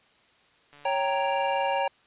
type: click train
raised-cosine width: 0.3 ms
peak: -36 dBFS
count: 156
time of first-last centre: 0.73-1.799 s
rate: 145 Hz
type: chord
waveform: square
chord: G diminished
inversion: second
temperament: equal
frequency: 554.4 / 784 / 932.3 Hz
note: Db5 / G5 / Bb5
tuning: 0 / 0 / 0 cents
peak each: -29 dBFS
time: 0.85-1.88 s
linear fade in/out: 5 ms
effects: white hiss -61 dBFS RMS until 2.06 s + resampled to 8000 Hz